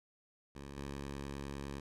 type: tone with level steps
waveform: 10% pulse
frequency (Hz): 69.8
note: C#2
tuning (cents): +13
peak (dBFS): -38 / -33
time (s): 0.55-1.8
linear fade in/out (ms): 5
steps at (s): 0.77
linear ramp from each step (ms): 5
effects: low-pass 10000 Hz 12 dB/octave